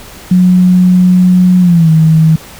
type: tone with pitch glide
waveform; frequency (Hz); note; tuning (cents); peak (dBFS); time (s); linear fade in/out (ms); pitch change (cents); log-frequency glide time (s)
sine; 181.8 to 159.18; F#3 to D#3; -30 to +40; -3; 0.31-2.36; 5; -230; 1.6-1.9
effects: pink hiss -32 dBFS RMS until 2.59 s